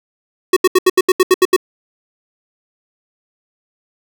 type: tone bursts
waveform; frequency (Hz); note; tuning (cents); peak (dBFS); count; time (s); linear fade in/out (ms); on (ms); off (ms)
square; 370.5; F#4; +2; -7; 10; 0.53-1.564; 5; 35; 76
effects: none